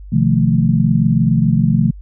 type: chord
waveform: sine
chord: F dominant seventh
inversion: second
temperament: equal with one note detuned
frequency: 127.97 / 155.56 / 174.61 / 220 Hz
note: C3 / Eb3 / F3 / A3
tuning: -38 / 0 / 0 / 0 cents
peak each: -16 dBFS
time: 0.12-1.91 s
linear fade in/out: 10 ms
effects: added 49 Hz sine -31 dBFS peak until 2.01 s